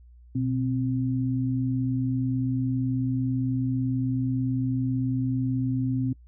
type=tone pair together; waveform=sine; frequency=123.47 / 261.6 Hz; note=B2 / C4; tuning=0 / 0 cents; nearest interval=octave + minor second; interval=1300 cents; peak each=-26 dBFS; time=0.35-6.13 s; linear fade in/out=5 ms; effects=noise-tail reverb RT60 0.1 s tail -23 dB re dry + added 60 Hz sine -48 dBFS peak until 6.27 s